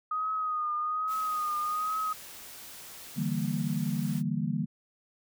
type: tone with vibrato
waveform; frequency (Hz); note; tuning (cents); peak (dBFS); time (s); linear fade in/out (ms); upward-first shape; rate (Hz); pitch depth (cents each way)
sine; 1244.5; D#6; 0; -28; 0.11-2.13; 5; triangle; 1.2; 52
type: noise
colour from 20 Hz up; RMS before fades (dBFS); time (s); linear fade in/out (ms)
white; -46; 1.07-4.23; 50
type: chord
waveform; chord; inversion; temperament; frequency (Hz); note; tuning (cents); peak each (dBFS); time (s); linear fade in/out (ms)
sine; E half-diminished seventh; third; equal; 146.83 / 164.81 / 196 / 233.1; D3 / E3 / G3 / Bb3; 0 / 0 / 0 / 0; -33; 3.16-4.66; 20
effects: none